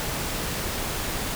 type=noise; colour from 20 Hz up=pink; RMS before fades=-29 dBFS; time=0-1.35 s; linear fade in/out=0 ms; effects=none